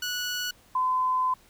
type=tone pair in turn; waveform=15% pulse / sine; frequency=1471 / 1020.4 Hz; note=F#6 / C6; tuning=-11 / -44 cents; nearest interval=tritone; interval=633 cents; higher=first; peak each=-22 dBFS; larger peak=neither; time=0.02-0.51 / 0.75-1.34 s; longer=second; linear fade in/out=5 ms; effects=pink hiss -58 dBFS RMS until 1.49 s